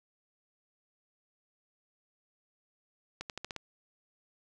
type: accelerating click train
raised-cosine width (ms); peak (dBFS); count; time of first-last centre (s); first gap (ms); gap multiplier
0.2; -21; 6; 3.21-3.563; 88; 0.89
effects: none